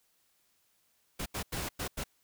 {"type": "noise bursts at uneven times", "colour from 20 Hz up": "pink", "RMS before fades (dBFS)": -36, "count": 5, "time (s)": [[1.19, 1.26], [1.34, 1.43], [1.52, 1.69], [1.79, 1.88], [1.97, 2.04]], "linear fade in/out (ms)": 10, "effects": ["white hiss -72 dBFS RMS until 2.23 s"]}